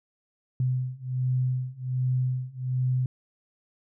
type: beating tone pair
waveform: sine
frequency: 127 / 128.3 Hz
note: B2 / C3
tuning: +49 / -34 cents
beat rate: 1.3 Hz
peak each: -28 / -27 dBFS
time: 0.6-3.06 s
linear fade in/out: 2 ms
effects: none